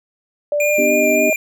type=tone with pitch glide; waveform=sine; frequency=587 to 625.5 Hz; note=D5 to D#5; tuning=-1 to +9 cents; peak=-15 dBFS; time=0.52-1.33 s; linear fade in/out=2 ms; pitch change=+110 cents; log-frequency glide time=0.63-1.13 s
type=tone with vibrato; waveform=square; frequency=2400 Hz; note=D7; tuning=37 cents sharp; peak=-18 dBFS; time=0.6-1.36 s; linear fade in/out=2 ms; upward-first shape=sine; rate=3.5 Hz; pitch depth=13 cents each way
type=chord; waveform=sine; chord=G major; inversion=first; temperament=equal with one note detuned; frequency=246.9 / 297.1 / 392 Hz; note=B3 / D4 / G4; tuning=0 / +20 / 0 cents; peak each=-21 dBFS; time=0.78-1.3 s; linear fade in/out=5 ms
effects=none